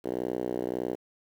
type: tone with band-pass filter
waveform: 5% pulse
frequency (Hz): 61.74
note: B1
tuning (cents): 0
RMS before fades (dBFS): -32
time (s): 0.04-0.96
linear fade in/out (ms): 20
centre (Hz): 380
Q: 2
effects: 9-bit